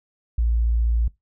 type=tone; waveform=sine; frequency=57.4 Hz; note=A#1; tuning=26 cents flat; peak=-17 dBFS; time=0.38-1.08 s; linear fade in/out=5 ms; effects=noise-tail reverb RT60 0.2 s tail -22 dB re dry